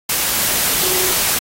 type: tone in noise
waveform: sine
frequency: 370 Hz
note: F#4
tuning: in tune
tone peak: -25 dBFS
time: 0.83-1.12 s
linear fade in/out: 5 ms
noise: white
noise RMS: -17 dBFS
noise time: 0.09-1.39 s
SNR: -11 dB
effects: AAC 48 kbps